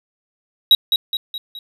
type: tone with echo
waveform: triangle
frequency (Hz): 3838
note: A#7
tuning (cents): +50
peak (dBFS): -5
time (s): 0.71-0.75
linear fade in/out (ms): 2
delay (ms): 210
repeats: 4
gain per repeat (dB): -6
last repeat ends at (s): 1.59
effects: none